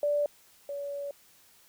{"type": "tone pair in turn", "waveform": "sine", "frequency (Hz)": [584, 567.7], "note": ["D5", "C#5"], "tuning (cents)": [-10, 41], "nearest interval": "unison", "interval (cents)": 49, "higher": "first", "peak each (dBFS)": [-24, -33], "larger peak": "first", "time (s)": [[0.03, 0.26], [0.69, 1.11]], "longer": "second", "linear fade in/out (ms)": 2, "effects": ["white hiss -60 dBFS RMS until 1.68 s"]}